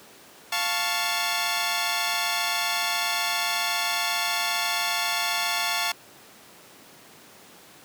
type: chord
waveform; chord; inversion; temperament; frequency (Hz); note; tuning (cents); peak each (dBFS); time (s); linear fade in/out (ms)
10% pulse; F augmented; none; equal; 698.5 / 880 / 1108.7; F5 / A5 / C#6; 0 / 0 / 0; -20; 0.52-5.92; 5
effects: pink hiss -49 dBFS RMS until 7.84 s + high-pass 200 Hz 12 dB/octave